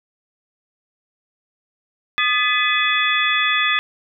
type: tone cluster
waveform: sine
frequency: 1232 / 1724 / 2006 / 2524 / 3435 Hz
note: D#6 / A6 / B6 / D#7 / A7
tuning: -17 / -36 / +26 / +24 / -42 cents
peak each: -22 dBFS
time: 2.18-3.79 s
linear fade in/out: 0 ms
effects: none